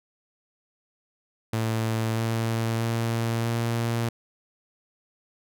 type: tone with pitch steps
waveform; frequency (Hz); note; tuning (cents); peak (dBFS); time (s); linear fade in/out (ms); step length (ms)
sawtooth; 112.5 / 113.81 / 115.13 / 116.47; A2 / A#2 / A#2 / A#2; +39 / -41 / -21 / -1; -20; 1.53-4.09; 5; 640
effects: none